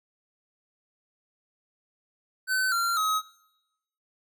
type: tone with pitch steps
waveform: square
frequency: 1521 / 1377 / 1271 Hz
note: F#6 / F6 / D#6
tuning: +47 / -25 / +36 cents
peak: -24 dBFS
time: 2.47-3.22 s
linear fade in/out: 50 ms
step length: 250 ms
effects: noise-tail reverb RT60 0.9 s tail -20 dB re dry